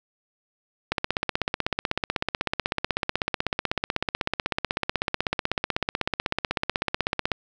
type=click train; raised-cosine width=0.3 ms; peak=-7 dBFS; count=104; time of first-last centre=0.92-7.318 s; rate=16.1 Hz; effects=none